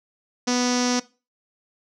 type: tone with low-pass filter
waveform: sawtooth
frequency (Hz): 246.9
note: B3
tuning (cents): 0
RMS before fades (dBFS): -22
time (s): 0.47-1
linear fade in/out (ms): 10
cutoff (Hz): 5700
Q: 5.9
effects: noise-tail reverb RT60 0.3 s tail -19 dB re dry